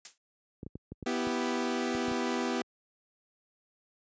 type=noise with exponential decay; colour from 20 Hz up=blue; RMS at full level=-35 dBFS; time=0.05-0.18 s; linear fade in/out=2 ms; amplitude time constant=27 ms
type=clicks; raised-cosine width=3 ms; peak=-27 dBFS; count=9; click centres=0.631 / 0.665 / 0.755 / 0.92 / 1.027 / 1.27 / 1.949 / 2.082 / 2.115 s
type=chord; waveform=sawtooth; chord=E minor; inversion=second; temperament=equal; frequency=246.9 / 329.6 / 392 Hz; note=B3 / E4 / G4; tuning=0 / 0 / 0 cents; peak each=-28 / -32 / -31 dBFS; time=1.06-2.62 s; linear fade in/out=5 ms
effects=high-pass 60 Hz 12 dB/octave + resampled to 16000 Hz